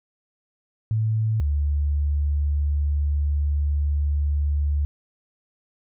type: tone pair in turn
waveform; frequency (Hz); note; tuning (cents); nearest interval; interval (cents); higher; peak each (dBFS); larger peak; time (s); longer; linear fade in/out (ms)
sine; 110 / 72.76; A2 / D2; 0 / -16; perfect fifth; 716; first; -19; neither; 0.91-1.4 / 1.4-4.85; second; 0
effects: none